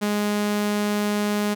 sawtooth tone, 207.5 Hz, G#3, 1 cent flat, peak -17 dBFS, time 0.01-1.55 s, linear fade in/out 20 ms, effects none

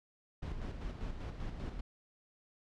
brown noise with tremolo, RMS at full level -39 dBFS, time 0.42-1.81 s, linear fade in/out 10 ms, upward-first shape square, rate 5.1 Hz, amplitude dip 45%, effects low-pass 5000 Hz 12 dB/octave

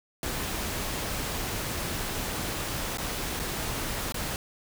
pink noise with dropouts, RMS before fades -32 dBFS, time 0.23-4.36 s, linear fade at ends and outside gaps 1 ms, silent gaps 2.973-2.983 / 3.393-3.397 / 4.122-4.143 s, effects none

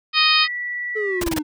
harmonic tone, 622.3 Hz, D#5, in tune, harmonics 2 / 3 / 4 / 5 / 6 / 7 / 8, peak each -21 / -24 / -19 / -22 / -21 / -22 / -22 dBFS, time 0.13-0.48 s, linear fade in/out 50 ms
sine tone, 1953 Hz, B6, 20 cents flat, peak -24 dBFS, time 0.43-1.21 s, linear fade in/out 20 ms
triangle exponential sweep, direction down, 440.1 to 296.7 Hz, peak -20 dBFS, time 0.95-1.43 s, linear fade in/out 20 ms
pink noise bursts, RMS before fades -24 dBFS, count 4, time 1.21-1.389 s, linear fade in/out 5 ms, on 29 ms, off 21 ms
effects none

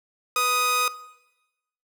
sawtooth tone pair together, 493.9 / 1247.4 Hz, B4 / D#6, 0 / +4 cents, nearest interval octave + major third, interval 1604 cents, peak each -28 / -17 dBFS, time 0.36-0.88 s, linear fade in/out 2 ms, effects noise-tail reverb RT60 1.0 s tail -18 dB re dry

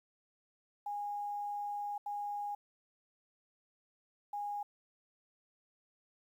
sine tone bursts at uneven times, 821 Hz, G#5, 20 cents flat, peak -36 dBFS, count 3, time 0.86-1.98 / 2.06-2.55 / 4.33-4.63 s, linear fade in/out 5 ms, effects 11-bit

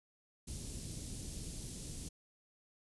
pink band-stop noise, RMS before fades -44 dBFS, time 0.47-2.09 s, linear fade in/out 10 ms, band 260 to 5900 Hz, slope 12 dB/octave, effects resampled to 24000 Hz

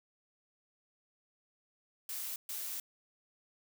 blue noise bursts at uneven times, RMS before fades -40 dBFS, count 2, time 2.09-2.36 / 2.49-2.8 s, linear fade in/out 2 ms, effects none

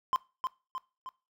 triangle tone with echo, 1040 Hz, C6, 11 cents flat, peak -22 dBFS, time 0.13-0.16 s, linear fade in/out 0 ms, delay 310 ms, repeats 3, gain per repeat -5 dB, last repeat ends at 1.09 s, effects noise-tail reverb RT60 0.3 s tail -21 dB re dry

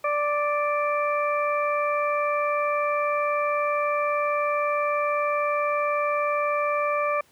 harmonic tone, 587.3 Hz, D5, in tune, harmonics 1 / 2 / 3 / 4, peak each -25 / -25 / -37 / -31 dBFS, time 0.04-7.21 s, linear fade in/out 5 ms, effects pink hiss -59 dBFS RMS until 7.31 s + high-pass 100 Hz 12 dB/octave

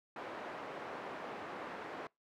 pink band-pass noise, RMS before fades -45 dBFS, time 0.16-2.07 s, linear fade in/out 2 ms, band 390 to 1500 Hz, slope 12 dB/octave, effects noise-tail reverb RT60 0.2 s tail -25 dB re dry

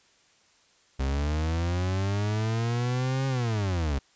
40% pulse linear two-way sweep, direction up then down, 65.41 to 135.4 to 65.41 Hz, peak -24 dBFS, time 0.99-3.99 s, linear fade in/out 10 ms, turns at 3.27 s, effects white hiss -62 dBFS RMS until 4.15 s + resampled to 16000 Hz

